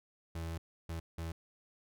35% pulse tone bursts at uneven times, 82.41 Hz, E2, in tune, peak -36 dBFS, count 3, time 0.35-0.58 / 0.89-1 / 1.18-1.32 s, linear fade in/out 5 ms, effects none

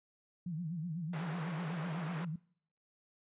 sine tone with vibrato, 165.9 Hz, E3, 11 cents sharp, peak -36 dBFS, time 0.46-2.36 s, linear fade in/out 5 ms, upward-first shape sine, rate 8 Hz, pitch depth 150 cents each way
white band-pass noise, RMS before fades -46 dBFS, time 1.13-2.25 s, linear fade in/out 5 ms, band 260 to 1400 Hz, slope 12 dB/octave
effects noise-tail reverb RT60 0.6 s tail -23 dB re dry + resampled to 8000 Hz

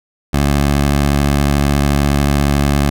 15% pulse tone with vibrato, 71.1 Hz, C#2, 45 cents sharp, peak -5 dBFS, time 0.33-2.9 s, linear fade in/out 10 ms, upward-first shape sine, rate 14 Hz, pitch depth 26 cents each way, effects none

